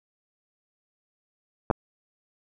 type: clicks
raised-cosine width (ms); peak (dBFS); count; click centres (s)
1; -8; 2; 1.702 / 1.711
effects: none